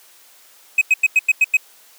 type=tone bursts; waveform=triangle; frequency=2533 Hz; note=D#7; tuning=30 cents sharp; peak=-8 dBFS; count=7; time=0.78-1.57 s; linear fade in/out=5 ms; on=34 ms; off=92 ms; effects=white hiss -49 dBFS RMS until 1.98 s + high-pass 400 Hz 12 dB/octave